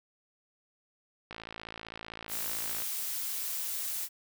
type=click train; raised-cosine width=0.3 ms; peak=-25 dBFS; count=85; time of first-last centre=1.31-2.821 s; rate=55.6 Hz
type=noise; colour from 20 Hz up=blue; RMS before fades=-35 dBFS; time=2.28-4.09 s; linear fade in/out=50 ms
effects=none